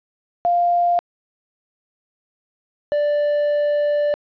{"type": "tone pair in turn", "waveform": ["sine", "triangle"], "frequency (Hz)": [698.5, 587.4], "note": ["F5", "D5"], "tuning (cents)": [0, 0], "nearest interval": "minor third", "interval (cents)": 300, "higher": "first", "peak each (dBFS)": -14, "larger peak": "neither", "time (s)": [[0.45, 0.99], [2.92, 4.14]], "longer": "second", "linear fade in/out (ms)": 0, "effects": ["resampled to 11025 Hz", "9-bit"]}